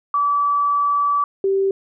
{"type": "tone pair in turn", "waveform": "sine", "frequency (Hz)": [1152, 389.1], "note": ["D6", "G4"], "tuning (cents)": [-34, -13], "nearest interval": "octave + perfect fifth", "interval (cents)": 1879, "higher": "first", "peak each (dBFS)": -15, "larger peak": "neither", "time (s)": [[0.14, 1.24], [1.44, 1.71]], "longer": "first", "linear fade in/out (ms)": 2, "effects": []}